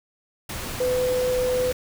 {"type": "tone in noise", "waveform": "sine", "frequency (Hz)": 503, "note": "B4", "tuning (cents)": 32, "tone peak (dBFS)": -20, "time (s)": [0.8, 1.72], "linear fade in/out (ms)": 5, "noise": "pink", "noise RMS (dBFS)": -32, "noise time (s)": [0.49, 1.73], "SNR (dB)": 9, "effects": []}